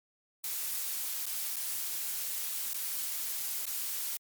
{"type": "noise with dropouts", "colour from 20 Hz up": "blue", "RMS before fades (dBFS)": -35, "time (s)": [0.44, 4.17], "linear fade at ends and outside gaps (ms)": 2, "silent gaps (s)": [[1.257, 1.264], [1.56, 1.565], [2.734, 2.743], [3.656, 3.666]], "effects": ["MP3 96 kbps"]}